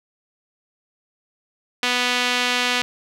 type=tone with band-pass filter; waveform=sawtooth; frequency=246.9 Hz; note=B3; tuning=in tune; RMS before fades=-21 dBFS; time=1.83-2.82 s; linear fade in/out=0 ms; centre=3000 Hz; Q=1.2; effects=none